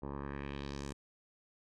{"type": "tone with low-pass filter sweep", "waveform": "10% pulse", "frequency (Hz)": 70, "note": "C#2", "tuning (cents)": 18, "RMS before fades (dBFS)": -42, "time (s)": [0.02, 0.93], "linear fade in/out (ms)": 10, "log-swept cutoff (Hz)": [770, 8600], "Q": 1.9, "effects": []}